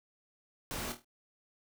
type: noise with echo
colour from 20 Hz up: pink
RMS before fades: -39 dBFS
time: 0.71-0.92 s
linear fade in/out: 0 ms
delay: 25 ms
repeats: 5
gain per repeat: -7 dB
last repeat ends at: 1.045 s
effects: none